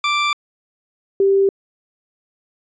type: tone pair in turn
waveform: 20% pulse / sine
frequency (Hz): 1174.7 / 392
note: D6 / G4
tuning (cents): 0 / 0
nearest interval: octave + perfect fifth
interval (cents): 1900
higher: first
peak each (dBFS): -11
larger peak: neither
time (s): 0.04-0.33 / 1.2-1.49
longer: neither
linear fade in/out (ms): 2
effects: resampled to 16000 Hz